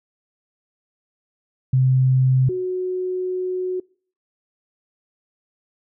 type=tone pair in turn; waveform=sine; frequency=130 / 367.7 Hz; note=C3 / F#4; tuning=-11 / -11 cents; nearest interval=octave + tritone; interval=1800 cents; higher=second; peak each=-13 / -21 dBFS; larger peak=first; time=1.73-2.49 / 2.49-3.8 s; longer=second; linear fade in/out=5 ms; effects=noise-tail reverb RT60 0.5 s tail -25 dB re dry